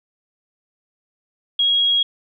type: tone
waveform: sine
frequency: 3297 Hz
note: G#7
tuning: 13 cents flat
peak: -14 dBFS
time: 1.59-2.03 s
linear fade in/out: 5 ms
effects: none